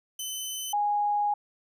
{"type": "tone pair in turn", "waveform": ["15% pulse", "sine"], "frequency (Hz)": [3039, 826.1], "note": ["F#7", "G#5"], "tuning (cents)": [46, -9], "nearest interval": "octave + major seventh", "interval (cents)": 2255, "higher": "first", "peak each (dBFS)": [-25, -23], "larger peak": "second", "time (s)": [[0.19, 0.73], [0.73, 1.34]], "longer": "second", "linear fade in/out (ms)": 5, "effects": []}